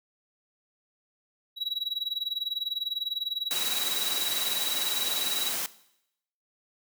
triangle tone with tremolo, 3889 Hz, B7, 27 cents flat, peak -24 dBFS, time 1.56-5.54 s, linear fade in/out 50 ms, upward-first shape sine, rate 20 Hz, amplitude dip 90%
white noise, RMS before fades -31 dBFS, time 3.51-5.66 s, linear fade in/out 0 ms
effects noise-tail reverb RT60 0.8 s tail -18 dB re dry + high-pass 200 Hz 12 dB/octave

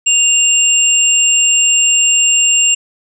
sine tone pair together, 2794 / 7476 Hz, F7 / A#8, 0 / +4 cents, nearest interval octave + perfect fourth, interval 1704 cents, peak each -11 dBFS, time 0.06-2.75 s, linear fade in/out 10 ms, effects none

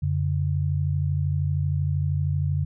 sine tone pair together, 90 / 142.87 Hz, F#2 / D3, -47 / -47 cents, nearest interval minor sixth, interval 800 cents, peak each -24 dBFS, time 0.02-2.65 s, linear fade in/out 10 ms, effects none

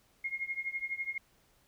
sine tone with tremolo, 2145 Hz, C7, 42 cents sharp, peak -30 dBFS, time 0.24-1.18 s, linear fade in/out 5 ms, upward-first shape triangle, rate 12 Hz, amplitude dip 95%, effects pink hiss -68 dBFS RMS until 1.67 s

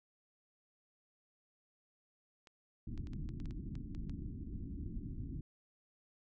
clicks, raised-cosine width 0.2 ms, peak -40 dBFS, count 11, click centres 2.472 / 2.977 / 3.071 / 3.134 / 3.29 / 3.401 / 3.457 / 3.509 / 3.754 / 3.949 / 4.096 s
pink low-pass noise, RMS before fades -43 dBFS, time 2.87-5.41 s, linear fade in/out 5 ms, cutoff 310 Hz, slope 48 dB/octave
effects none

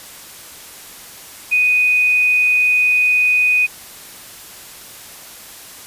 sine tone, 2489 Hz, D#7, in tune, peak -11 dBFS, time 1.51-3.67 s, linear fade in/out 20 ms, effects white hiss -37 dBFS RMS until 5.86 s + resampled to 32000 Hz

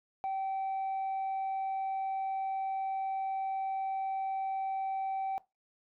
sine tone, 772 Hz, G5, 27 cents flat, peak -29 dBFS, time 0.24-5.38 s, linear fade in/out 0 ms, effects noise-tail reverb RT60 0.2 s tail -20 dB re dry + tanh soft clip ceiling -30 dBFS

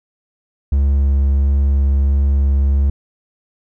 triangle tone with vibrato, 69.3 Hz, C#2, in tune, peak -9 dBFS, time 0.72-2.9 s, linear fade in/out 5 ms, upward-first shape sine, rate 1.5 Hz, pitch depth 9 cents each way, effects none

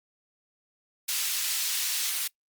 pink high-pass noise, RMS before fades -29 dBFS, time 1.08-2.28 s, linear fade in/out 10 ms, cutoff 3200 Hz, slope 12 dB/octave, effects noise-tail reverb RT60 0.1 s tail -22 dB re dry + Opus 48 kbps

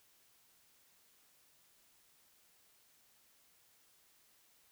silence, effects white hiss -69 dBFS RMS until 4.71 s

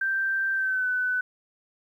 sine tone with pitch glide, 1568 to 1499.8 Hz, G6 to F#6, 0 to +23 cents, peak -23 dBFS, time 0.01-1.21 s, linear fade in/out 5 ms, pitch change -77 cents, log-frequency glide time 0.54-0.88 s, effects 10-bit

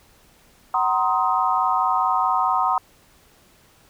sine chord, C half-diminished seventh, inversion second, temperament just, 753.5 / 941.9 / 1046.5 / 1255.8 Hz, Gb5 / Bb5 / C6 / Eb6, +31 / +18 / 0 / +16 cents, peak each -23 dBFS, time 0.74-2.78 s, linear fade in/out 2 ms, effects pink hiss -55 dBFS RMS until 3.89 s

